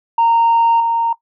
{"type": "tone with level steps", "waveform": "sine", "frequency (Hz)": 924, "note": "A#5", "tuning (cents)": -16, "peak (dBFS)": [-8, -13], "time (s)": [0.18, 1.13], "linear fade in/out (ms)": 5, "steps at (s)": 0.8, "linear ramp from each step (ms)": 2, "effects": ["noise-tail reverb RT60 0.1 s tail -17 dB re dry", "tanh soft clip ceiling -7 dBFS"]}